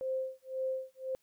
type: tone with tremolo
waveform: sine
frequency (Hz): 523.3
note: C5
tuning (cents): 0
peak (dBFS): -30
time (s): 0.01-1.15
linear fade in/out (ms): 0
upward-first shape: sine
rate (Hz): 1.9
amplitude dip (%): 100
effects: white hiss -74 dBFS RMS until 1.22 s